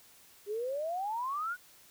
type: exponential sweep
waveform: sine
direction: up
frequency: 397.1 to 1500 Hz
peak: -32 dBFS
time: 0.46-1.57 s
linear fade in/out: 50 ms
effects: white hiss -59 dBFS RMS until 1.9 s